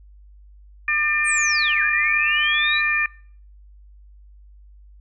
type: harmonic tone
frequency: 599 Hz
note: D5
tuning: 34 cents sharp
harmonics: 2 / 3 / 4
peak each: -29 / -21 / -21 dBFS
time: 0.88-3.06 s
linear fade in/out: 2 ms
type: linear two-way sweep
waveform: sine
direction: down then up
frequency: 8960 to 1568 to 4031 Hz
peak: -23 dBFS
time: 1.24-2.82 s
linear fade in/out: 50 ms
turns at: 1.82 s
effects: noise-tail reverb RT60 0.5 s tail -21 dB re dry + added 50 Hz sine -44 dBFS peak until 5 s